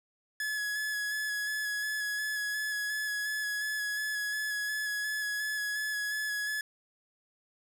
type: tone with vibrato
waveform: 45% pulse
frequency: 1697 Hz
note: G#6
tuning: 37 cents sharp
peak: -31 dBFS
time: 0.4-6.61 s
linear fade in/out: 2 ms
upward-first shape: square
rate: 2.8 Hz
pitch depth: 17 cents each way
effects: none